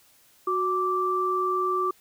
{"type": "tone pair together", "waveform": "sine", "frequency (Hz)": [368.6, 1170.2], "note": ["F#4", "D6"], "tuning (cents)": [-7, -7], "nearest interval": "octave + minor sixth", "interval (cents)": 2000, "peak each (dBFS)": [-27, -24], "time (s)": [0.47, 1.91], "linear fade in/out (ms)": 5, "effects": ["white hiss -59 dBFS RMS until 2 s"]}